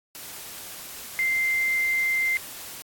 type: tone in noise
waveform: sine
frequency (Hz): 2088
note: C7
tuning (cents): -4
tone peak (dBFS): -21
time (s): 1.19-2.37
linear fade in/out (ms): 0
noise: white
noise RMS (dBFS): -39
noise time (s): 0.15-2.82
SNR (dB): +15
effects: AAC 64 kbps